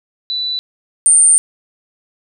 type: tone pair in turn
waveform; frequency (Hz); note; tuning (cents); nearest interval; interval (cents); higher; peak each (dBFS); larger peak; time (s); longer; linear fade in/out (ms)
sine; 3974 / 8921; B7 / C#9; +10 / +10; octave + major second; 1400; second; -17 / -6; second; 0.3-0.59 / 1.06-1.38; second; 0
effects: none